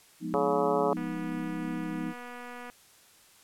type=chord; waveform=sine; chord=F half-diminished seventh; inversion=none; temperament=equal; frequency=174.61 / 207.7 / 246.9 / 311.1 Hz; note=F3 / Ab3 / Cb4 / Eb4; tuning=0 / 0 / 0 / 0 cents; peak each=-37 / -40 / -38 / -35 dBFS; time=0.2-2.14 s; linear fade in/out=50 ms
type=harmonic tone; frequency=141.1 Hz; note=C#3; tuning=31 cents sharp; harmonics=3 / 4 / 5 / 6 / 7 / 8 / 9; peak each=-28 / -30 / -32 / -34 / -35 / -36 / -37 dBFS; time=0.34-0.93 s; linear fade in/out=0 ms
type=click train; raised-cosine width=0.5 ms; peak=-29 dBFS; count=423; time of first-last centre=0.97-2.7 s; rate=244 Hz
effects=white hiss -58 dBFS RMS until 3.43 s + low-pass 12000 Hz 12 dB/octave